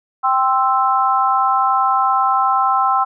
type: chord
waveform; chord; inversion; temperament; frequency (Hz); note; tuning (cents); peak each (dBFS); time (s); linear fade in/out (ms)
sine; C major; second; equal; 784 / 1046.5 / 1318.5; G5 / C6 / E6; 0 / 0 / 0; -17; 0.23-3.05; 20
effects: none